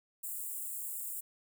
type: high-pass noise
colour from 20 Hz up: white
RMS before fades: -40 dBFS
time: 0.23-1.21 s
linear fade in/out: 10 ms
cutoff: 7300 Hz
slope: 96 dB/octave
effects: none